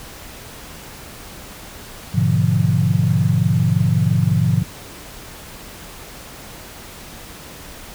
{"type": "chord", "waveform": "sine", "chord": "G# diminished seventh", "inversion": "none", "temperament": "equal with one note detuned", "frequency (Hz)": [103.83, 123.47, 146.83, 172.61], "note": ["G#2", "B2", "D3", "F3"], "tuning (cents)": [0, 0, 0, -20], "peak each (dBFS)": -19, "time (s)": [2.14, 4.63], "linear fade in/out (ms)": 10, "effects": ["pink hiss -37 dBFS RMS until 7.94 s"]}